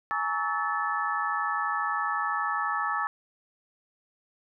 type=tone cluster; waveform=sine; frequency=835 / 915 / 1128 / 1300 / 1743 Hz; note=G#5 / A#5 / C#6 / E6 / A6; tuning=+9 / -32 / +30 / -24 / -17 cents; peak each=-34 / -37 / -32 / -30 / -32 dBFS; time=0.11-3.07 s; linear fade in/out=0 ms; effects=none